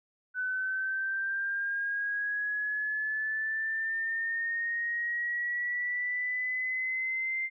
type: linear sweep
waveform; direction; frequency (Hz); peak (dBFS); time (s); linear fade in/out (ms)
sine; up; 1500 to 2093; -29; 0.34-7.5; 50
effects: none